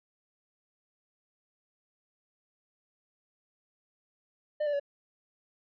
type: tone with pitch steps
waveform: triangle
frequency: 602 / 584.5 / 567.6 Hz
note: D5 / D5 / C#5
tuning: +43 / -8 / +41 cents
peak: -25 dBFS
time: 4.6-4.798 s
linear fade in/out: 10 ms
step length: 66 ms
effects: resampled to 11025 Hz